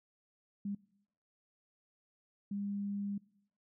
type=tone bursts at uneven times; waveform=sine; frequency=201.5 Hz; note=G3; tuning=48 cents sharp; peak=-35 dBFS; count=2; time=0.65-0.75 / 2.51-3.18 s; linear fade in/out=5 ms; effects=noise-tail reverb RT60 0.8 s tail -23 dB re dry